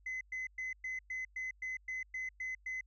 sine tone bursts, 2036 Hz, C7, 48 cents flat, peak -35 dBFS, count 11, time 0.06-2.81 s, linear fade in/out 5 ms, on 150 ms, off 110 ms, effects tanh soft clip ceiling -35 dBFS + added 50 Hz sine -62 dBFS peak until 2.86 s

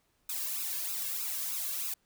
blue noise with flanger, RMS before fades -35 dBFS, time 0.29-1.94 s, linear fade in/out 5 ms, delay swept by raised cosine 0.77 to 1.87 ms, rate 3.2 Hz, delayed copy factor +0.9, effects pink hiss -73 dBFS RMS until 2.05 s

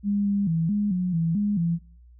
sine tone with pitch steps, 203.1 / 201.1 / 163.7 / 206.4 / 181.2 / 164.9 / 205.9 / 168.6 Hz, G#3 / G3 / E3 / G#3 / F#3 / E3 / G#3 / E3, -38 / +44 / -12 / -10 / -36 / +1 / -15 / +39 cents, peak -21 dBFS, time 0.03-1.79 s, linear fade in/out 50 ms, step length 220 ms, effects noise-tail reverb RT60 0.5 s tail -22 dB re dry + added 60 Hz sine -48 dBFS peak until 2.19 s

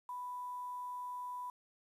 sine tone with quantisation, 990 Hz, B5, 4 cents sharp, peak -40 dBFS, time 0.09-1.5 s, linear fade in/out 2 ms, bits 10, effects resampled to 32000 Hz

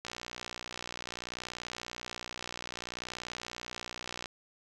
click train, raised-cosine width 0.2 ms, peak -21 dBFS, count 256, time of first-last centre 0.05-4.258 s, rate 60.6 Hz, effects none

